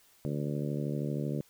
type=harmonic tone; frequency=72.8 Hz; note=D2; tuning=15 cents flat; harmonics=2 / 3 / 4 / 5 / 6 / 7 / 8; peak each=-33 / -37 / -39 / -41 / -43 / -44 / -45 dBFS; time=0.25-1.41 s; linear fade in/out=0 ms; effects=white hiss -63 dBFS RMS until 1.49 s